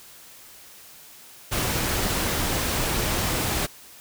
pink noise, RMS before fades -25 dBFS, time 1.51-3.67 s, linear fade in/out 20 ms, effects white hiss -47 dBFS RMS until 4 s

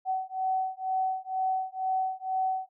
sine beating tone pair, 754 / 756.1 Hz, F#5 / F#5, +32 / +37 cents, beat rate 2.1 Hz, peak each -30 dBFS, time 0.05-2.69 s, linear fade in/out 50 ms, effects none

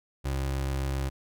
30% pulse tone, 67.5 Hz, C#2, 45 cents flat, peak -25 dBFS, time 0.24-1.1 s, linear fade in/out 20 ms, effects none

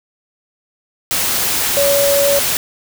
sine tone in noise, 564 Hz, C#5, 30 cents sharp, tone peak -12 dBFS, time 1.77-2.39 s, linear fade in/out 0 ms, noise white, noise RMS -17 dBFS, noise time 1.11-2.57 s, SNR +2 dB, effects none

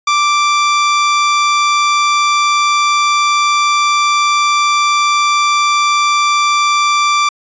sawtooth tone, 1174.7 Hz, D6, in tune, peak -6 dBFS, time 0.07-7.29 s, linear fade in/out 5 ms, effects resampled to 16000 Hz

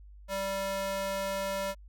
square tone with high-pass filter, 194.9 Hz, G3, 10 cents flat, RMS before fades -33 dBFS, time 0.28-1.75 s, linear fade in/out 50 ms, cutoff 520 Hz, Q 1.4, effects added 50 Hz sine -48 dBFS peak until 1.88 s

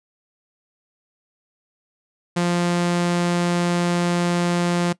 sawtooth tone, 174.4 Hz, F3, 2 cents flat, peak -14 dBFS, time 2.36-4.93 s, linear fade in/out 10 ms, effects noise-tail reverb RT60 0.1 s tail -20 dB re dry + resampled to 22050 Hz

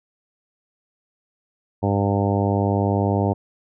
harmonic tone, 100 Hz, G2, 35 cents sharp, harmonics 1 / 2 / 3 / 4 / 5 / 6 / 7 / 8 / 9, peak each -21 / -24 / -26 / -27 / -28 / -29 / -29 / -30 / -31 dBFS, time 1.82-3.34 s, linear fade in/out 20 ms, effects none

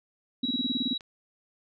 sine tone bursts, 251.8 Hz, B3, 34 cents sharp, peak -25 dBFS, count 10, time 0.43-0.933 s, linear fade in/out 5 ms, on 26 ms, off 27 ms
sine tone, 3879 Hz, B7, 32 cents flat, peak -29 dBFS, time 0.43-0.98 s, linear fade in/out 10 ms
click, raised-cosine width 0.2 ms, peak -29 dBFS, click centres 1.008 s
effects none

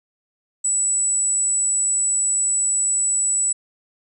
sine tone, 7902 Hz, B8, in tune, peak -17 dBFS, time 0.64-3.53 s, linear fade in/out 10 ms, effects none

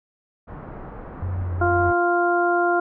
pink low-pass noise, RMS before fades -37 dBFS, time 0.47-1.94 s, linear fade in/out 20 ms, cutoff 1400 Hz, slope 24 dB/octave
clicks, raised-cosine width 5 ms, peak -28 dBFS, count 8, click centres 0.63 / 0.689 / 1.082 / 1.2 / 1.284 / 1.358 / 1.417 / 1.545 s
sine tone with vibrato, 90.3 Hz, F#2, 42 cents flat, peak -23 dBFS, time 1.22-1.91 s, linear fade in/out 5 ms, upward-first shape square, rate 2.3 Hz, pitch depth 19 cents each way
harmonic tone, 349.2 Hz, F4, in tune, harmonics 1 / 2 / 3 / 4, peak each -21 / -21 / -28 / -23 dBFS, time 1.61-2.8 s, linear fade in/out 5 ms
effects none

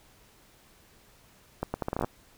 accelerating click train, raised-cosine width 1 ms, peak -15 dBFS, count 11, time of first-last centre 1.63-2.045 s, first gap 110 ms, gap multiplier 0.75, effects pink hiss -59 dBFS RMS until 2.37 s

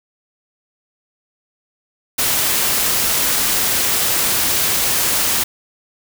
white noise, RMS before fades -17 dBFS, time 2.18-5.44 s, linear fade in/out 10 ms, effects none

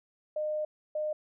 sine tone bursts at uneven times, 610 Hz, D#5, 34 cents flat, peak -29 dBFS, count 2, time 0.36-0.65 / 0.95-1.13 s, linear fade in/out 5 ms, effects none

